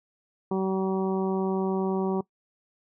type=harmonic tone; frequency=190.4 Hz; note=F#3; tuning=50 cents sharp; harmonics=1 / 2 / 3 / 4 / 5 / 6; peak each=-27 / -27 / -39 / -36 / -36 / -41 dBFS; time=0.51-2.21 s; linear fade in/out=5 ms; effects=noise-tail reverb RT60 0.1 s tail -21 dB re dry